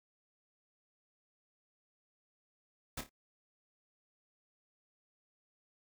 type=noise with echo; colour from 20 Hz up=pink; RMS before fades=-40 dBFS; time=2.97-3.01 s; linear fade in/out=5 ms; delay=28 ms; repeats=3; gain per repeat=-9 dB; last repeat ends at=3.094 s; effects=noise-tail reverb RT60 0.1 s tail -24 dB re dry